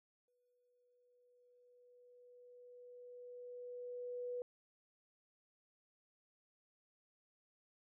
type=tone with exponential growth; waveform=sine; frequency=491.1 Hz; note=B4; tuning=10 cents flat; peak=-39 dBFS; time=0.28-4.42 s; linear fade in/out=1 ms; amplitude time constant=900 ms; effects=none